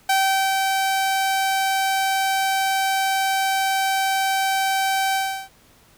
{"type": "tone with ADSR envelope", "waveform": "sawtooth", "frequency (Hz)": 773, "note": "G5", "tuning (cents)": -24, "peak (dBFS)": -12, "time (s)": [0.09, 5.49], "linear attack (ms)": 6, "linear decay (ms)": 420, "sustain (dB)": -3, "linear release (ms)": 340, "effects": ["pink hiss -54 dBFS RMS until 5.97 s"]}